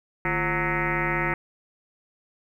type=tone with frequency modulation; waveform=sine; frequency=1108.7 Hz; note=C#6; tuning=in tune; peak=-22 dBFS; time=0.25-1.34 s; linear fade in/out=2 ms; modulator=191 Hz; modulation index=5.8; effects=10-bit